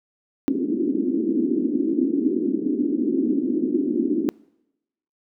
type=band-pass noise; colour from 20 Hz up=pink; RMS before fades=-22 dBFS; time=0.48-4.29 s; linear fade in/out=0 ms; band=250 to 340 Hz; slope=48 dB/octave; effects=noise-tail reverb RT60 0.9 s tail -25 dB re dry